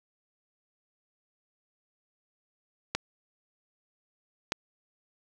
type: clicks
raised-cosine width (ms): 0.2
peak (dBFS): -10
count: 2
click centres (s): 2.95 / 4.521
effects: none